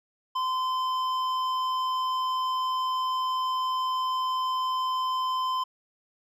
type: tone with hard clipping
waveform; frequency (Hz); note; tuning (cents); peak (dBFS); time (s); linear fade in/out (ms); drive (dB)
sine; 1029; C6; -29; -27; 0.35-5.64; 10; 9
effects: none